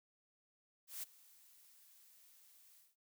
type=noise with ADSR envelope; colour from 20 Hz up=blue; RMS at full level=-43 dBFS; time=0.87-2.96 s; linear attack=160 ms; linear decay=13 ms; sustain=-22 dB; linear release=180 ms; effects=noise-tail reverb RT60 0.1 s tail -23 dB re dry